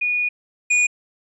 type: tone pair in turn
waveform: sine / square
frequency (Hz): 2455 / 2455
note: D#7 / D#7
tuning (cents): -24 / -24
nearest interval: unison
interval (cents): 0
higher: neither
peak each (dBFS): -18 / -15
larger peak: second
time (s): 0.01-0.29 / 0.7-0.87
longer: first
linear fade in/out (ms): 10
effects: resampled to 24000 Hz